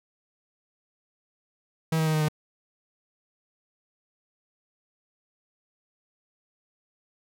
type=tone with pitch steps; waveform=45% pulse; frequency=160.9 / 158.78 / 156.68 / 154.61 / 152.57 Hz; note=E3 / D#3 / D#3 / D#3 / D#3; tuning=-42 / +35 / +12 / -11 / -34 cents; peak=-22 dBFS; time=1.92-2.285 s; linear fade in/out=5 ms; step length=73 ms; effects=none